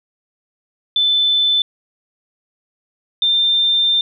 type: tone pair in turn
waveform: sine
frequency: 3520 / 3590 Hz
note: A7 / A7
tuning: 0 / +34 cents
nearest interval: unison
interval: 34 cents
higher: second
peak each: -12 dBFS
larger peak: neither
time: 0.96-1.62 / 3.22-4.01 s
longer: second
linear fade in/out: 2 ms
effects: none